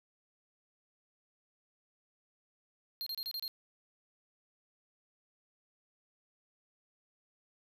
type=tone bursts; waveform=square; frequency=4205 Hz; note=C8; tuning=8 cents sharp; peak=-37 dBFS; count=6; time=3.01-3.479 s; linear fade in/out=0 ms; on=54 ms; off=29 ms; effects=11-bit